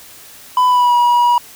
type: tone with pitch glide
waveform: triangle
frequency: 1000 to 964.8 Hz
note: B5 to B5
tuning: +21 to -41 cents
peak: -7 dBFS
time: 0.57-1.38 s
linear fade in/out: 2 ms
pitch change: -62 cents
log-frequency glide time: 0.67-0.95 s
effects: white hiss -39 dBFS RMS until 1.55 s